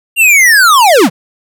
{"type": "linear sweep", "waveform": "square", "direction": "down", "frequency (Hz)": [2816, 136.3], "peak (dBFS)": -4, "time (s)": [0.16, 1.1], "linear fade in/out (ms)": 50, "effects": []}